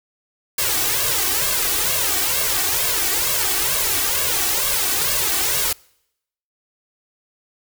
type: noise with flanger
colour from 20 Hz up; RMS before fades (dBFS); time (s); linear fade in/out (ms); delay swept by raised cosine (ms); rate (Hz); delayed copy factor
white; -20; 0.58-5.73; 5; 1.8 to 2.68; 2.2; +0.9
effects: noise-tail reverb RT60 0.8 s tail -26 dB re dry